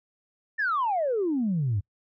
sine exponential sweep, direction down, 1824 to 92.5 Hz, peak -22 dBFS, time 0.58-1.81 s, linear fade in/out 20 ms, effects noise-tail reverb RT60 0.1 s tail -25 dB re dry + tanh soft clip ceiling -19 dBFS

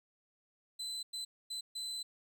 35% pulse tone bursts at uneven times, 4031 Hz, B7, 35 cents sharp, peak -37 dBFS, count 4, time 0.79-1.03 / 1.13-1.25 / 1.5-1.61 / 1.75-2.03 s, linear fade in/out 10 ms, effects none

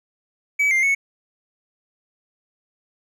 triangle tone with pitch steps, 2283 / 2102 / 2209 Hz, D7 / C7 / C#7, -50 / +7 / -7 cents, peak -14 dBFS, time 0.59-0.95 s, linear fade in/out 10 ms, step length 120 ms, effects none

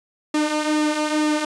sawtooth tone with flanger, 303.7 Hz, D#4, 42 cents flat, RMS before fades -21 dBFS, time 0.34-1.45 s, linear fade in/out 5 ms, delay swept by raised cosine 1.3 to 3.9 ms, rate 2.2 Hz, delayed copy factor -0.55, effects resampled to 22050 Hz

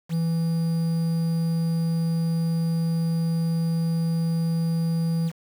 triangle tone with quantisation, 165.3 Hz, E3, 5 cents sharp, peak -19 dBFS, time 0.09-5.32 s, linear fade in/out 50 ms, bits 7, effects none

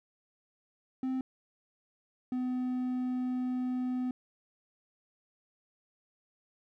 triangle tone pair in turn, 260 / 252.3 Hz, C4 / B3, -11 / +37 cents, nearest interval minor second, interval 52 cents, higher first, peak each -28 dBFS, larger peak neither, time 1.03-1.21 / 2.32-4.11 s, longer second, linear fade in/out 2 ms, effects none

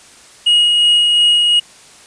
triangle tone with tremolo, 2886 Hz, F#7, 44 cents flat, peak -6 dBFS, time 0.46-1.6 s, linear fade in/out 10 ms, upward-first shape sine, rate 2.8 Hz, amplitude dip 25%, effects white hiss -42 dBFS RMS until 2.06 s + resampled to 22050 Hz

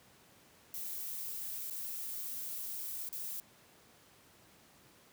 violet noise with dropouts, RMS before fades -41 dBFS, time 0.74-3.4 s, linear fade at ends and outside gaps 1 ms, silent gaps 1.7-1.708 / 3.089-3.127 s, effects pink hiss -62 dBFS RMS until 5.12 s + high-pass 100 Hz 12 dB/octave

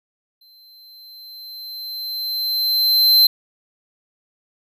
square tone with exponential growth, 4100 Hz, C8, 36 cents flat, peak -9 dBFS, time 0.41-3.27 s, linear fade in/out 5 ms, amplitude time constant 620 ms, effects none

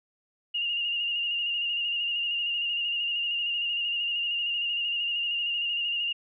sine tone with vibrato, 2825 Hz, F7, 19 cents sharp, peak -26 dBFS, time 0.54-6.13 s, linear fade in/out 10 ms, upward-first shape square, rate 13 Hz, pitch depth 26 cents each way, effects none

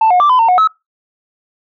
sine tone with pitch steps, 885 / 722 / 1173 / 1011 / 910 / 729 / 1292 Hz, A5 / F#5 / D6 / B5 / A#5 / F#5 / E6, +10 / -43 / -2 / +40 / -42 / -26 / -35 cents, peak -5 dBFS, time 0.01-0.675 s, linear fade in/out 5 ms, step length 95 ms, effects noise-tail reverb RT60 0.2 s tail -22 dB re dry + tanh soft clip ceiling -5 dBFS

